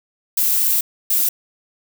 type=noise bursts at uneven times; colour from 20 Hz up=violet; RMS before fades=-17 dBFS; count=2; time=0.37-0.81 / 1.1-1.29 s; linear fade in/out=5 ms; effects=none